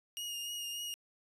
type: tone with vibrato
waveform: sawtooth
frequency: 2857 Hz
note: F7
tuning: 39 cents sharp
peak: -35 dBFS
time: 0.17-0.94 s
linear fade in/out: 0 ms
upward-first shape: triangle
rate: 3.4 Hz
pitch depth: 25 cents each way
effects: resampled to 32000 Hz